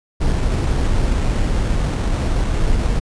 brown noise with sample-and-hold, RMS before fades -17 dBFS, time 0.2-3 s, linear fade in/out 20 ms, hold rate 4900 Hz, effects resampled to 22050 Hz

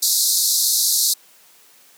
pink band-pass noise, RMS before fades -18 dBFS, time 0.02-1.14 s, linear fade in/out 10 ms, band 3900 to 15000 Hz, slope 96 dB/octave, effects white hiss -51 dBFS RMS until 1.97 s + high-pass 200 Hz 12 dB/octave

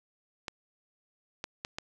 clicks, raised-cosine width 0.2 ms, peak -18 dBFS, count 4, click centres 0.482 / 1.441 / 1.649 / 1.785 s, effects none

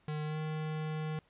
square tone with pitch glide, 152.2 to 155.4 Hz, D#3 to D#3, -38 to -2 cents, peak -35 dBFS, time 0.08-1.19 s, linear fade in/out 2 ms, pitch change +36 cents, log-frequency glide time 0.23-0.38 s, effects pink hiss -69 dBFS RMS until 1.29 s + resampled to 8000 Hz

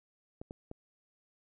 clicks, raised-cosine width 2 ms, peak -29 dBFS, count 3, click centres 0.415 / 0.509 / 0.714 s, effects none

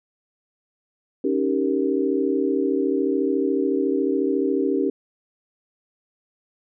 sine chord, Eb dominant seventh, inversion third, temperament equal, 277.2 / 311.1 / 392 / 466.2 Hz, Db4 / Eb4 / G4 / Bb4, 0 / 0 / 0 / 0 cents, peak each -23 / -26 / -23 / -27 dBFS, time 1.24-4.9 s, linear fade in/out 5 ms, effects none

